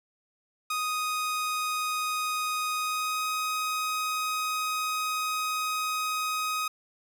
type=tone with pitch glide; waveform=sawtooth; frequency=1247 to 1256.4 Hz; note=D#6 to D#6; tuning=+3 to +16 cents; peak=-24 dBFS; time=0.7-6.68 s; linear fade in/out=5 ms; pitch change=+13 cents; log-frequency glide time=2.74-3.25 s; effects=none